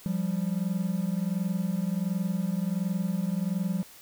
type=tone pair together; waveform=triangle; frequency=174.62 / 196 Hz; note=F3 / G3; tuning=0 / 0 cents; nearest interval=major second; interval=200 cents; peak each=-27 dBFS; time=0.06-3.83 s; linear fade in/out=0 ms; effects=white hiss -51 dBFS RMS until 4.01 s